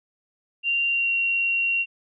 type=tone with pitch glide; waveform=sine; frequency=2773 to 2749 Hz; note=F7 to F7; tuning=-13 to -28 cents; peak=-20 dBFS; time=0.63-1.86 s; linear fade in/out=50 ms; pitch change=-15 cents; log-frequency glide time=0.88-1.12 s; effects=none